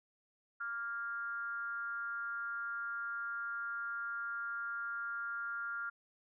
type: tone with frequency modulation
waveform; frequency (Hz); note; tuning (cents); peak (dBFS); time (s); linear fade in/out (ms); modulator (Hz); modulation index
sine; 1396.9; F6; 0; -37; 0.6-5.9; 10; 234; 0.51
effects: none